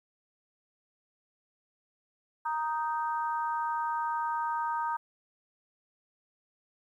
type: harmonic tone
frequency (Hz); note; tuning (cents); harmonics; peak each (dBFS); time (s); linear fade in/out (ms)
311.1; D#4; 0; 3 / 4 / 5; -30 / -35 / -40; 2.45-4.97; 10
effects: 11-bit